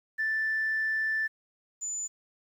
sine tone pair in turn, 1763 / 7005 Hz, A6 / A8, +3 / -9 cents, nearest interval 2 octaves, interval 2388 cents, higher second, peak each -25 / -31 dBFS, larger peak first, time 0.18-1.28 / 1.81-2.08 s, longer first, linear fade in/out 20 ms, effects tanh soft clip ceiling -22 dBFS + 10-bit

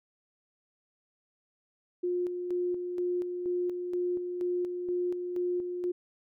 sine tone with tremolo, 356.3 Hz, F4, 35 cents sharp, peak -27 dBFS, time 2.03-5.92 s, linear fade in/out 10 ms, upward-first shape square, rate 2.1 Hz, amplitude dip 45%, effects none

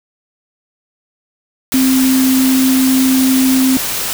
sine tone in noise, 261.6 Hz, C4, in tune, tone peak -9 dBFS, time 1.74-3.77 s, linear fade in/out 0 ms, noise white, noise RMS -19 dBFS, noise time 1.72-4.13 s, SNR +7 dB, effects none

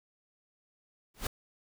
pink noise with exponential growth, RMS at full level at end -28 dBFS, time 1.14-1.27 s, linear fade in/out 5 ms, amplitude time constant 28 ms, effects none

